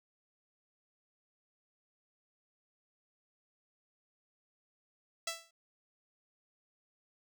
5% pulse tone with exponential decay, 663 Hz, E5, 10 cents sharp, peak -21 dBFS, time 5.27-5.51 s, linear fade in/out 5 ms, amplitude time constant 52 ms, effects none

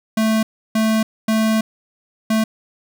square tone bursts at uneven times, 220 Hz, A3, in tune, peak -15 dBFS, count 4, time 0.17-0.43 / 0.75-1.03 / 1.28-1.61 / 2.3-2.44 s, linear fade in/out 5 ms, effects none

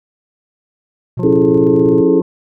triangle tone with tremolo, 123.47 Hz, B2, in tune, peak -17 dBFS, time 1.17-2.01 s, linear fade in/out 5 ms, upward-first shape square, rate 16 Hz, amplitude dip 40%
harmonic tone, 178.3 Hz, F3, 36 cents sharp, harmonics 1 / 2 / 3 / 5 / 6, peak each -20 / -26 / -30 / -34 / -36 dBFS, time 1.19-2.22 s, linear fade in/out 2 ms
sine chord, A major seventh, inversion first, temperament just, 275 / 330 / 412.5 / 440 Hz, C#4 / E4 / G#4 / A4, -14 / +2 / -12 / 0 cents, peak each -14 dBFS, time 1.23-2.21 s, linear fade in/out 10 ms
clicks, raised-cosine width 3 ms, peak -21 dBFS, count 3, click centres 1.276 / 1.568 / 1.861 s
effects none

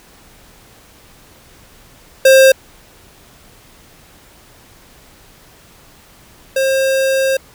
square tone pair in turn, 531 / 533.9 Hz, C5 / C5, +25 / +35 cents, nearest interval unison, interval 10 cents, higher second, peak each -5 / -13 dBFS, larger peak first, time 2.25-2.52 / 6.56-7.37 s, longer second, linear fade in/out 5 ms, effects pink hiss -45 dBFS RMS until 7.54 s

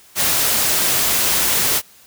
white noise, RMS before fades -17 dBFS, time 0.15-1.82 s, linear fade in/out 50 ms, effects white hiss -48 dBFS RMS until 2.06 s

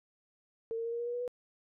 sine tone with pitch steps, 453.6 / 458.9 / 464.2 / 469.6 / 475.1 / 480.6 / 486.2 / 491.8 Hz, A#4 / A#4 / A#4 / A#4 / A#4 / B4 / B4 / B4, -47 / -27 / -7 / +13 / +33 / -47 / -27 / -7 cents, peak -33 dBFS, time 0.71-1.278 s, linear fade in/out 0 ms, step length 71 ms, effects none

